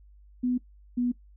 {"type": "tone pair in turn", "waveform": "sine", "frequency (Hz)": [248.8, 244.7], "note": ["B3", "B3"], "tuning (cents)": [13, -16], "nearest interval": "unison", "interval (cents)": 29, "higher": "first", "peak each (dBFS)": -23, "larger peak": "neither", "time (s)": [[0.43, 0.58], [0.97, 1.12]], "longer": "neither", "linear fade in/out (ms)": 10, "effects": ["noise-tail reverb RT60 0.1 s tail -18 dB re dry", "added 50 Hz sine -51 dBFS peak until 1.36 s"]}